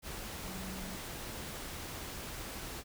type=tone in noise; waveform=sine; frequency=188.7 Hz; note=F#3; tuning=34 cents sharp; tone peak=-44 dBFS; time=0.43-0.99 s; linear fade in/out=50 ms; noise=pink; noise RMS=-43 dBFS; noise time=0.02-2.84 s; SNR=-4 dB; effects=none